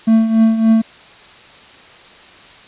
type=tone with tremolo; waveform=triangle; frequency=223.4 Hz; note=A3; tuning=27 cents sharp; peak=-4 dBFS; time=0.07-0.82 s; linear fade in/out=10 ms; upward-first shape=triangle; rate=3.5 Hz; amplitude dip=70%; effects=white hiss -41 dBFS RMS until 2.67 s + resampled to 8000 Hz